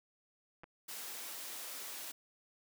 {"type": "clicks", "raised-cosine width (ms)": 0.5, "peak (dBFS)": -37, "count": 2, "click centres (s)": [0.635, 0.641]}
{"type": "high-pass noise", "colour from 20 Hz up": "white", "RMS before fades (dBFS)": -45, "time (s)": [0.88, 2.12], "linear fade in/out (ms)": 10, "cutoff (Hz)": 270, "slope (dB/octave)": 12}
{"effects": []}